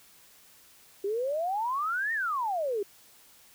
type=exponential two-way sweep; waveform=sine; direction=up then down; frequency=386.3 to 1872 to 386.3 Hz; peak=-27 dBFS; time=1.04-2.83 s; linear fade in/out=5 ms; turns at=2.13 s; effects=white hiss -57 dBFS RMS until 3.54 s